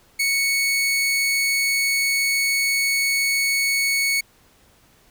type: tone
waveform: sawtooth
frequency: 2217 Hz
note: C#7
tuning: in tune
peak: -15 dBFS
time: 0.19-4.21 s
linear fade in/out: 10 ms
effects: pink hiss -56 dBFS RMS until 5.1 s